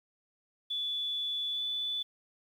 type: tone with pitch glide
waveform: sine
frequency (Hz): 3450 to 3478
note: A7 to A7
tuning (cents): -35 to -21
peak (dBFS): -31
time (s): 0.7-2.03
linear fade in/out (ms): 10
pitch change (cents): +14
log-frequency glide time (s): 1.52-1.61
effects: 10-bit